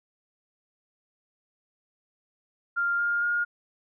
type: tone with pitch steps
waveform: sine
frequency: 1396.9 / 1409.9 / 1423 Hz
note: F6 / F6 / F6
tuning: 0 / +16 / +32 cents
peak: -23 dBFS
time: 2.76-3.45 s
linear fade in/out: 20 ms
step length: 230 ms
effects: none